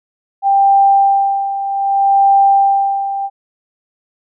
sine tone with tremolo, 790 Hz, G5, 13 cents sharp, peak -6 dBFS, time 0.42-3.3 s, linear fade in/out 50 ms, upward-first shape sine, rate 0.64 Hz, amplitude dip 70%, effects none

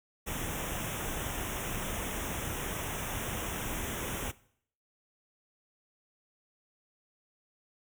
pink band-stop noise, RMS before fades -36 dBFS, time 0.26-4.32 s, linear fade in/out 20 ms, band 3600 to 5600 Hz, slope 96 dB/octave, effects noise-tail reverb RT60 0.6 s tail -19 dB re dry

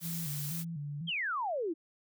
blue noise, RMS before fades -40 dBFS, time 0-0.65 s, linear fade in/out 50 ms
sine tone with vibrato, 155.56 Hz, D#3, in tune, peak -36 dBFS, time 0.01-1.11 s, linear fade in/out 50 ms, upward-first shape square, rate 2 Hz, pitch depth 120 cents each way
sine exponential sweep, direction down, 3322 to 304.1 Hz, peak -31 dBFS, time 1.07-1.74 s, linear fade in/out 20 ms
effects none

